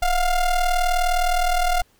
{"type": "ring-modulated tone", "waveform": "square", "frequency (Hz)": 349.2, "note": "F4", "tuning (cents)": 0, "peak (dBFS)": -15, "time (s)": [0.02, 1.82], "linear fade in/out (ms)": 5, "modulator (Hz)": 369, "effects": ["pink hiss -60 dBFS RMS until 1.99 s"]}